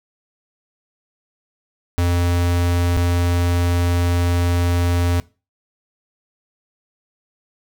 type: tone pair in turn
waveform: square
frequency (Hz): 87.31 / 87.31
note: F2 / F2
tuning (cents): 0 / 0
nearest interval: unison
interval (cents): 0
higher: neither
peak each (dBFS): -16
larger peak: neither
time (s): 1.98-2.97 / 2.97-5.2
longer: second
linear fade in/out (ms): 0
effects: noise-tail reverb RT60 0.3 s tail -21 dB re dry